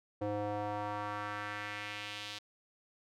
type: tone with band-pass filter sweep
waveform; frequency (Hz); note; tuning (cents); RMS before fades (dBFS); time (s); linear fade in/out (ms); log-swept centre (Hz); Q
square; 103.83; G#2; 0; -39; 0.21-2.39; 10; 490 to 3800; 1.8
effects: none